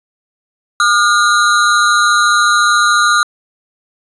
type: ring-modulated tone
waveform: square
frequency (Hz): 1318.5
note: E6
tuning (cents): 0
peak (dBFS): -6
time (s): 0.8-3.23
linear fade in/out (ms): 0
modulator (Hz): 107
effects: resampled to 22050 Hz